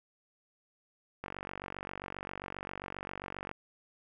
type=click train; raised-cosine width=0.5 ms; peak=-24 dBFS; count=109; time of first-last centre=1.24-3.514 s; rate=47.5 Hz; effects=none